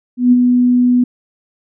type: tone with ADSR envelope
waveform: sine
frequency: 246.9 Hz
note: B3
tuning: in tune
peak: -4 dBFS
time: 0.17-1.04 s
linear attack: 150 ms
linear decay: 31 ms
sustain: -4 dB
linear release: 6 ms
effects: none